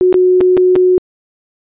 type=tone with dropouts; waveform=sine; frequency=366 Hz; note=F#4; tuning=19 cents flat; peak=-6 dBFS; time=0.01-0.98 s; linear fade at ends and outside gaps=0 ms; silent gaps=0.127-0.142 / 0.406-0.411 / 0.569-0.575 / 0.755-0.761 s; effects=resampled to 8000 Hz